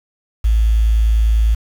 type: tone with quantisation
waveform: sine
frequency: 55 Hz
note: A1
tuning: in tune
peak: -10 dBFS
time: 0.44-1.55 s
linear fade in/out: 10 ms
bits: 6
effects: none